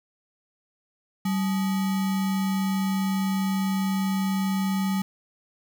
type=tone with sample-and-hold; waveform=sine; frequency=192.4 Hz; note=G3; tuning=32 cents flat; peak=-22 dBFS; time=1.25-5.02 s; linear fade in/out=5 ms; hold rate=1050 Hz; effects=none